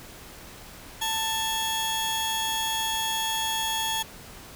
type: tone pair together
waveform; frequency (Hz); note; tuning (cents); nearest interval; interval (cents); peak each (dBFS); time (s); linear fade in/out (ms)
sawtooth; 886 / 3328; A5 / G#7; +12 / +3; octave + major seventh; 2291; -25; 1.01-4.03; 10
effects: pink hiss -45 dBFS RMS until 4.55 s